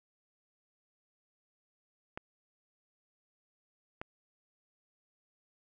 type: clicks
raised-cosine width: 0.5 ms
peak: -24 dBFS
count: 2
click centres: 2.175 / 4.015 s
effects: none